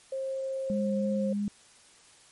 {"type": "tone", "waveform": "sine", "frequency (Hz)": 533, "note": "C5", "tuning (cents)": 32, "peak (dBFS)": -30, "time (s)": [0.12, 1.33], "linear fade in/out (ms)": 5}
{"type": "tone with vibrato", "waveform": "sine", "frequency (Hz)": 203.7, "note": "G#3", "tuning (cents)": -33, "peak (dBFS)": -27, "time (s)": [0.7, 1.48], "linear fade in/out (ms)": 0, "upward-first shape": "sine", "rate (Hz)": 3, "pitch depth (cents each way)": 13}
{"effects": ["white hiss -57 dBFS RMS until 2.31 s", "MP3 48 kbps"]}